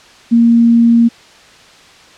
sine tone, 233.1 Hz, A#3, in tune, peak -5 dBFS, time 0.31-1.09 s, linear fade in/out 20 ms, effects white hiss -41 dBFS RMS until 2.17 s + low-pass 5000 Hz 12 dB/octave

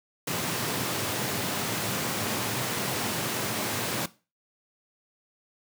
pink high-pass noise, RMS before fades -30 dBFS, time 0.27-4.06 s, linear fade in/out 5 ms, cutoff 100 Hz, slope 48 dB/octave, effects noise-tail reverb RT60 0.3 s tail -17 dB re dry

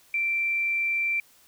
sine tone, 2349 Hz, D7, in tune, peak -23 dBFS, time 0.14-1.2 s, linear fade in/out 2 ms, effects white hiss -58 dBFS RMS until 1.47 s

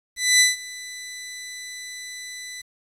15% pulse tone with ADSR envelope, 1995 Hz, B6, 17 cents sharp, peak -6 dBFS, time 0.16-2.62 s, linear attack 240 ms, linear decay 160 ms, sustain -22 dB, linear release 13 ms, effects resampled to 32000 Hz + 8-bit

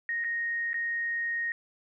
sine tone with dropouts, 1864.7 Hz, A#6, in tune, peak -28 dBFS, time 0.09-1.52 s, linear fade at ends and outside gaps 1 ms, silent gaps 0.24-0.245 / 0.732-0.742 s, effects none

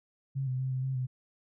sine tone with pitch steps, 135.5 / 128.2 / 131.2 / 129.6 / 132.7 / 127.7 Hz, C#3 / C3 / C3 / C3 / C3 / C3, -39 / -35 / +5 / -16 / +25 / -42 cents, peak -29 dBFS, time 0.35-1.07 s, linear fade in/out 20 ms, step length 120 ms, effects none

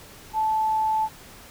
sine tone, 873 Hz, A5, 14 cents flat, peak -20 dBFS, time 0.33-1.09 s, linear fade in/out 50 ms, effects pink hiss -46 dBFS RMS until 1.5 s

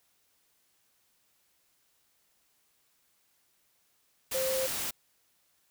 sine tone in noise, 525 Hz, C5, 6 cents sharp, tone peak -29 dBFS, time 4.34-4.67 s, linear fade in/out 10 ms, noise white, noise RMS -34 dBFS, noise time 4.31-4.91 s, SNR +2 dB, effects white hiss -71 dBFS RMS until 5.7 s

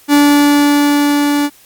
45% pulse tone with level ramp, 289.7 Hz, D4, 24 cents flat, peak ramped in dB -5 to -11 dBFS, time 0.08-1.5 s, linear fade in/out 50 ms, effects white hiss -45 dBFS RMS until 1.65 s + MP3 96 kbps

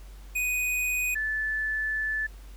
square / sine tone pair in turn, 2489 / 1743.6 Hz, D#7 / A6, 0 / -16 cents, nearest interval tritone, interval 616 cents, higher first, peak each -26 dBFS, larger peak neither, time 0.35-1.15 / 1.15-2.27 s, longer second, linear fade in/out 10 ms, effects added 48 Hz sine -42 dBFS peak until 2.56 s + pink hiss -56 dBFS RMS until 2.56 s

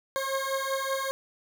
20% pulse beating tone pair, 536 / 541.2 Hz, C5 / C#5, +42 / -42 cents, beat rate 5.2 Hz, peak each -26 dBFS, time 0.16-1.11 s, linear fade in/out 0 ms, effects none

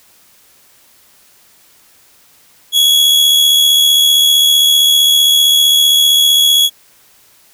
40% pulse tone with amplitude modulation, 3350 Hz, G#7, 14 cents sharp, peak -4 dBFS, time 2.72-6.7 s, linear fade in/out 50 ms, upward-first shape sine, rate 75.4 Hz, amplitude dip 40%, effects white hiss -48 dBFS RMS until 7.53 s

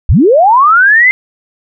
sine linear sweep, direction up, 38.47 to 2100 Hz, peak -3 dBFS, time 0.09-1.11 s, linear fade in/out 0 ms, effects none

